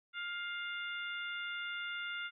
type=harmonic tone; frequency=703 Hz; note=F5; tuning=11 cents sharp; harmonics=2 / 3 / 4 / 5; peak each=-40 / -44 / -46 / -48 dBFS; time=0.13-2.31 s; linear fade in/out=50 ms; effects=none